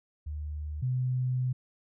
sine tone pair in turn, 75.1 / 127.14 Hz, D2 / C3, +39 / -49 cents, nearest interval major sixth, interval 912 cents, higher second, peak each -33 / -26 dBFS, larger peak second, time 0.26-0.82 / 0.82-1.53 s, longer second, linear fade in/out 10 ms, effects none

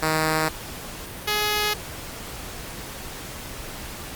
5% pulse tone pair in turn, 157.3 / 419.9 Hz, D#3 / G#4, +19 / +19 cents, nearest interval octave + perfect fourth, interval 1700 cents, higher second, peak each -9 / -10 dBFS, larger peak first, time 0.02-0.49 / 1.27-1.74 s, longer neither, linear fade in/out 10 ms, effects pink hiss -36 dBFS RMS until 4.15 s + Opus 48 kbps

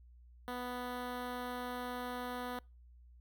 10% pulse tone with notch filter, 247.3 Hz, B3, 3 cents sharp, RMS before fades -41 dBFS, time 0.48-2.59 s, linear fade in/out 0 ms, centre 6900 Hz, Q 0.72, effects noise-tail reverb RT60 0.3 s tail -26 dB re dry + added 60 Hz sine -56 dBFS peak until 3.2 s

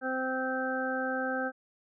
harmonic tone, 260 Hz, C4, 11 cents flat, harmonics 1 / 2 / 3 / 5 / 6, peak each -35 / -34 / -37 / -40 / -34 dBFS, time 0.01-1.52 s, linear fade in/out 50 ms, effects none

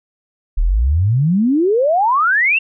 sine exponential sweep, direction up, 34.98 to 2794 Hz, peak -11 dBFS, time 0.57-2.59 s, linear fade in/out 10 ms, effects none

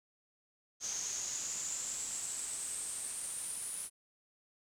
brown noise with band-pass filter sweep, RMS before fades -40 dBFS, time 0.8-3.9 s, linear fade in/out 50 ms, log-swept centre 6300 to 9900 Hz, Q 9.7, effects none

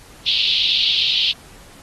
pink band-pass noise, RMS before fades -18 dBFS, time 0.26-1.32 s, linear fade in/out 10 ms, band 3000 to 4100 Hz, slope 48 dB/octave, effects pink hiss -45 dBFS RMS until 1.82 s + AAC 32 kbps

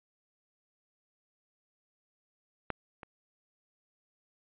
clicks, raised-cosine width 0.5 ms, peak -16 / -29 dBFS, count 2, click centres 2.703 / 3.032 s, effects resampled to 8000 Hz

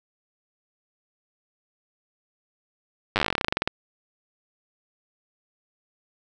slowing click train, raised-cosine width 0.3 ms, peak -6 dBFS, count 21, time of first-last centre 3.16-3.675 s, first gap 9 ms, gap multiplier 1.1, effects none

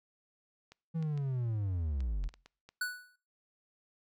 clicks, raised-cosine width 0.2 ms, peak -35 dBFS, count 9, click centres 0.72 / 1.026 / 1.176 / 2.005 / 2.24 / 2.29 / 2.34 / 2.46 / 2.69 s
triangle linear sweep, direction down, 166.1 to 38.89 Hz, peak -29 dBFS, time 0.94-2.29 s, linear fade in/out 20 ms
square tone with exponential decay, 1480 Hz, F#6, in tune, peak -30 dBFS, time 2.81-3.16 s, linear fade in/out 5 ms, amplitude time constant 74 ms
effects noise-tail reverb RT60 0.5 s tail -25 dB re dry

